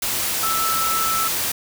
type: tone in noise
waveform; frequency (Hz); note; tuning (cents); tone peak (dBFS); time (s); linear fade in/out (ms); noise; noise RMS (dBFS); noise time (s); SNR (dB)
sine; 1318.5; E6; 0; -21; 0.43-1.28; 5; white; -23; 0.02-1.52; -1
effects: none